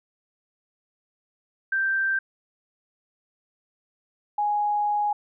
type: tone pair in turn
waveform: sine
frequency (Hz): 1568 / 830.6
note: G6 / G#5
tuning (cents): 0 / 0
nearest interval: major seventh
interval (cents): 1100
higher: first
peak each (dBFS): -21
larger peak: neither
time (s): 1.72-2.19 / 4.38-5.13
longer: second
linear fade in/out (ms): 5
effects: none